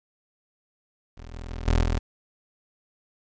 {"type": "tone with level steps", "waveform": "25% pulse", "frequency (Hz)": 41.2, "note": "E1", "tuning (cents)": 0, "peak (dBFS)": [-35, -31, -28, -15, -19], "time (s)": [1.17, 1.99], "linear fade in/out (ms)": 10, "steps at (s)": [1.33, 1.49, 1.66, 1.82], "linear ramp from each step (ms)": 20, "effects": ["resampled to 16000 Hz", "9-bit"]}